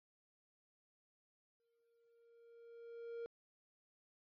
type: tone with exponential growth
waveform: triangle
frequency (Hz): 466.2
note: A#4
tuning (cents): 0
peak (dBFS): -40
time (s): 1.6-3.26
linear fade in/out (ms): 0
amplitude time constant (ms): 360
effects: resampled to 11025 Hz